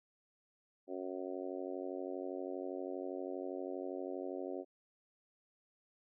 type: harmonic tone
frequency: 92.5 Hz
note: F#2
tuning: in tune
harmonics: 3 / 4 / 5 / 6 / 7 / 8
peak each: -45 / -43 / -48 / -46 / -49 / -53 dBFS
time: 0.87-4.65 s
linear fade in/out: 50 ms
effects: none